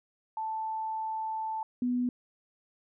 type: tone pair in turn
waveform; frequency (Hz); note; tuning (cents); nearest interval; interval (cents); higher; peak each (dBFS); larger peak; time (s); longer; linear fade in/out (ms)
sine; 880 / 246.9; A5 / B3; 0 / 0; octave + minor seventh; 2200; first; -31 / -26; second; 0.37-1.63 / 1.82-2.09; first; 2
effects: none